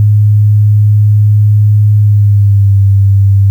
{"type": "tone with pitch glide", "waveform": "sine", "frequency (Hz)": [104.7, 98.82], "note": ["G#2", "G2"], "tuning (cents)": [15, 14], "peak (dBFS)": -3, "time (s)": [0, 3.5], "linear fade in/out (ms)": 0, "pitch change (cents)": -101, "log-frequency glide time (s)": [1.96, 2.78], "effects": ["7-bit"]}